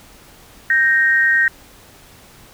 sine tone pair together, 1568 / 1864.7 Hz, G6 / A#6, 0 / 0 cents, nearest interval minor third, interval 300 cents, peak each -16 / -13 dBFS, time 0.7-1.48 s, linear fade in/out 2 ms, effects pink hiss -45 dBFS RMS until 2.53 s

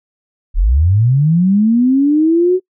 sine linear sweep, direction up, 32.99 to 375.6 Hz, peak -8 dBFS, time 0.54-2.6 s, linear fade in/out 50 ms, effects noise-tail reverb RT60 0.1 s tail -26 dB re dry

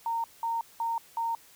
sine tone bursts, 920 Hz, A#5, 23 cents flat, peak -27 dBFS, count 4, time 0.06-1.35 s, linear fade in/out 2 ms, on 180 ms, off 190 ms, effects white hiss -56 dBFS RMS until 1.55 s

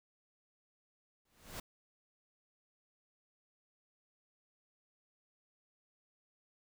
pink noise with exponential growth, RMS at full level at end -41 dBFS, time 1.25-1.6 s, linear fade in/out 5 ms, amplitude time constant 74 ms, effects none

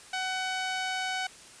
sawtooth tone with band-pass filter, 750 Hz, F#5, 23 cents sharp, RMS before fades -32 dBFS, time 0.13-1.27 s, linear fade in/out 5 ms, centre 2700 Hz, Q 0.55, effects white hiss -50 dBFS RMS until 1.6 s + resampled to 22050 Hz

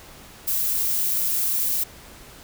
violet noise, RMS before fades -23 dBFS, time 0.47-1.84 s, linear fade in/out 10 ms, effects pink hiss -45 dBFS RMS until 2.43 s

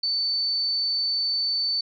sine tone, 4523 Hz, C#8, 34 cents sharp, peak -22 dBFS, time 0.03-1.81 s, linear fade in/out 5 ms, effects none

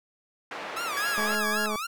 pink band-pass noise, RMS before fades -37 dBFS, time 0.51-1.35 s, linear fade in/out 2 ms, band 530 to 2400 Hz, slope 12 dB/octave
sawtooth tone with vibrato, 1263 Hz, D#6, 26 cents sharp, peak -27 dBFS, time 0.76-1.87 s, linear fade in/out 10 ms, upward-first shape sine, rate 3.8 Hz, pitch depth 190 cents each way
45% pulse tone, 1661.2 Hz, G#6, in tune, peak -28 dBFS, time 0.97-1.66 s, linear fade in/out 0 ms
click train, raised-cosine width 1 ms, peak -20 dBFS, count 124, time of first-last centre 1.18-1.757 s, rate 213 Hz
effects none

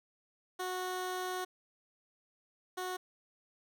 15% pulse tone pair in turn, 367.4 / 367.4 Hz, F#4 / F#4, -12 / -12 cents, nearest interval unison, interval 0 cents, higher neither, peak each -29 / -30 dBFS, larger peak first, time 0.59-1.45 / 2.77-2.97 s, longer first, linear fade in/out 10 ms, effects none

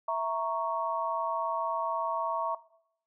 sine chord, A# diminished, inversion second, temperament equal, 659.3 / 932.3 / 1108.7 Hz, E5 / A#5 / C#6, 0 / 0 / 0 cents, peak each -32 dBFS, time 0.08-2.55 s, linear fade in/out 5 ms, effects noise-tail reverb RT60 0.7 s tail -19 dB re dry

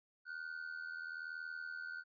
triangle ring-modulated tone, 1480 Hz, F#6, in tune, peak -38 dBFS, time 0.25-2.04 s, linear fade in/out 50 ms, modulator 40.5 Hz, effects resampled to 11025 Hz

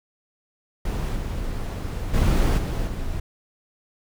brown noise with level steps, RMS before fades -25 / -28 / -18 / -25 / -29 dBFS, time 0.85-3.2 s, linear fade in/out 5 ms, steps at 1.15 / 2.13 / 2.57 / 2.86 s, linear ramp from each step 20 ms, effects none

